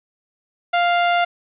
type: tone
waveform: sawtooth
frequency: 698.5 Hz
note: F5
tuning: in tune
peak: -11 dBFS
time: 0.73-1.25 s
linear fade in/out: 10 ms
effects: resampled to 8000 Hz + 8-bit